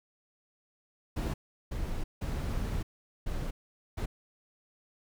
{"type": "noise bursts at uneven times", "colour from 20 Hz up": "brown", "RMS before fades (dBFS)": -33, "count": 5, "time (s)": [[1.16, 1.34], [1.71, 2.04], [2.21, 2.83], [3.26, 3.51], [3.97, 4.06]], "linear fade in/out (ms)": 10, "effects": []}